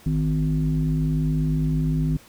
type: tone with frequency modulation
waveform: sine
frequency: 155.6 Hz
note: D#3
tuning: in tune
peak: -19 dBFS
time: 0.06-2.17 s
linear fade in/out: 5 ms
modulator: 101 Hz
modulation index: 0.86
effects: pink hiss -50 dBFS RMS until 2.28 s